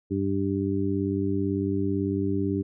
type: harmonic tone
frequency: 98 Hz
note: G2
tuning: in tune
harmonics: 1 / 2 / 3 / 4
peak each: -30 / -30 / -27 / -30 dBFS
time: 0.1-2.63 s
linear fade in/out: 20 ms
effects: none